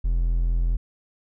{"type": "tone", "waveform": "triangle", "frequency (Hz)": 42.36, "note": "E1", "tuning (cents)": 48, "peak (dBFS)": -17, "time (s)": [0.04, 0.77], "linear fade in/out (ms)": 10, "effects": []}